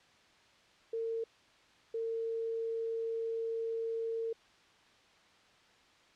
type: tone bursts at uneven times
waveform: sine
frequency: 454.4 Hz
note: A#4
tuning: 44 cents flat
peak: -33 dBFS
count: 2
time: 0.93-1.24 / 1.94-4.33 s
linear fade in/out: 5 ms
effects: white hiss -63 dBFS RMS until 6.15 s + low-pass 4000 Hz 12 dB/octave